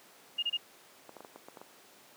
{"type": "tone bursts", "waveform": "sine", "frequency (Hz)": 2839, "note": "F7", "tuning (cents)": 28, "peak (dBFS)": -28, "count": 3, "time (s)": [0.38, 0.573], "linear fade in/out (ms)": 10, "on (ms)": 47, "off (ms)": 26}
{"type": "clicks", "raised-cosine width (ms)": 1, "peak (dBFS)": -31, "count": 8, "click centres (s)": [1.093, 1.167, 1.206, 1.248, 1.36, 1.485, 1.572, 1.615]}
{"effects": ["pink hiss -57 dBFS RMS until 2.16 s", "high-pass 300 Hz 12 dB/octave"]}